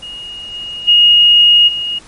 sine tone with level steps, 2868 Hz, F7, 45 cents sharp, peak -25 / -22 / -4 / -16 dBFS, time 0.02-1.99 s, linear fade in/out 10 ms, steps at 0.52 / 0.87 / 1.67 s, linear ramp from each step 20 ms, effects pink hiss -40 dBFS RMS until 2.07 s + MP3 48 kbps

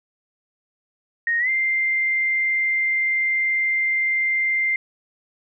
sine tone with pitch glide, 1864.7 to 2093 Hz, A#6 to C7, 0 to 0 cents, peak -18 dBFS, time 1.27-4.76 s, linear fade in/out 2 ms, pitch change +200 cents, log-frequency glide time 1.39-1.49 s, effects none

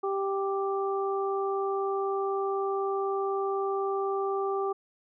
harmonic tone, 392 Hz, G4, in tune, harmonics 1 / 2 / 3, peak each -28 / -34 / -34 dBFS, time 0.03-4.73 s, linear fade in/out 10 ms, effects none

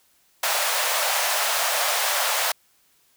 pink high-pass noise, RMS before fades -23 dBFS, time 0.43-2.52 s, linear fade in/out 5 ms, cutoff 560 Hz, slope 48 dB/octave, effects white hiss -62 dBFS RMS until 3.16 s

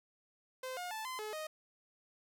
sawtooth tone with pitch steps, 516 / 716 / 876 / 1029 / 427.6 / 622 Hz, C5 / F5 / A5 / C6 / A4 / D#5, -24 / +43 / -8 / -29 / -49 / -1 cents, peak -36 dBFS, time 0.63-1.47 s, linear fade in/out 5 ms, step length 140 ms, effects none

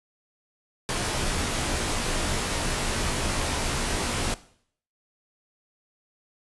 pink noise with comb filter, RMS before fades -27 dBFS, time 0.89-4.34 s, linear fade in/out 0 ms, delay 19 ms, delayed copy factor -0.95, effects noise-tail reverb RT60 0.6 s tail -17 dB re dry + resampled to 24000 Hz

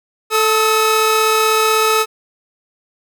sawtooth tone pair together, 440 / 1283.9 Hz, A4 / E6, 0 / -46 cents, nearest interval octave + perfect fifth, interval 1854 cents, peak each -11 dBFS, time 0.3-2.06 s, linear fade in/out 50 ms, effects none

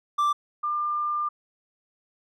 triangle / sine tone pair in turn, 1176 / 1197.2 Hz, D6 / D6, +2 / +33 cents, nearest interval unison, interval 31 cents, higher second, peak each -18 / -24 dBFS, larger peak first, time 0.18-0.33 / 0.63-1.29 s, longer second, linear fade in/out 10 ms, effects none

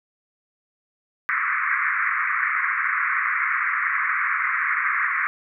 white band-pass noise, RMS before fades -23 dBFS, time 1.29-5.27 s, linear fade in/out 0 ms, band 1100 to 2200 Hz, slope 96 dB/octave, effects none

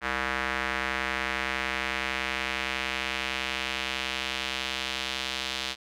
square tone with band-pass filter sweep, 65.41 Hz, C2, in tune, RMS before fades -31 dBFS, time 0.01-5.76 s, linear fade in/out 50 ms, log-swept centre 1700 to 3600 Hz, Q 1.7, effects none

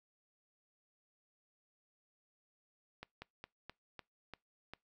slowing click train, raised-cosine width 0.3 ms, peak -30 dBFS, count 7, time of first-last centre 3.03-4.736 s, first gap 190 ms, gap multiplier 1.16, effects noise-tail reverb RT60 0.2 s tail -24 dB re dry

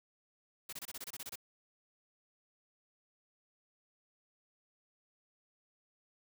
white noise bursts, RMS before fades -44 dBFS, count 11, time 0.69-1.357 s, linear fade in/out 5 ms, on 37 ms, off 26 ms, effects none

